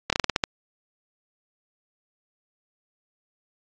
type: slowing click train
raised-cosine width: 0.2 ms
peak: -3 dBFS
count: 8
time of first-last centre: 0.1-0.438 s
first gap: 27 ms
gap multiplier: 1.19
effects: low-pass 7000 Hz 12 dB/octave + AAC 48 kbps